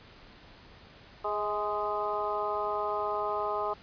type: harmonic tone with a mistuned harmonic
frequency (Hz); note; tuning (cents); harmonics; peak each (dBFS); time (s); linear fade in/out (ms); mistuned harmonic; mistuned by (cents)
207.7; G#3; 0; 2 / 3 / 4 / 5 / 6; -35 / -35 / -35 / -35 / -35; 1.24-3.74; 10; 3; +33
effects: pink hiss -53 dBFS RMS until 3.82 s + resampled to 11025 Hz